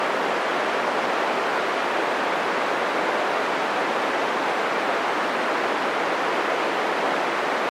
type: band-pass noise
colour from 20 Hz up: pink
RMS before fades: -23 dBFS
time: 0-7.69 s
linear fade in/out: 0 ms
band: 410 to 1800 Hz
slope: 12 dB/octave
effects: high-pass 200 Hz 12 dB/octave + MP3 64 kbps